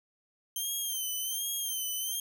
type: tone with vibrato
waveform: 5% pulse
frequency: 3136 Hz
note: G7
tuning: in tune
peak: -24 dBFS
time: 0.56-2.2 s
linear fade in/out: 2 ms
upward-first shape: sine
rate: 1.3 Hz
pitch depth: 74 cents each way
effects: none